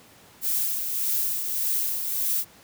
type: noise with tremolo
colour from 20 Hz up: violet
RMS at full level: -24 dBFS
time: 0.41-2.45 s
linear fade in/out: 50 ms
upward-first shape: triangle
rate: 1.7 Hz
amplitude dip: 50%
effects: pink hiss -52 dBFS RMS until 2.63 s + high-pass 100 Hz 12 dB/octave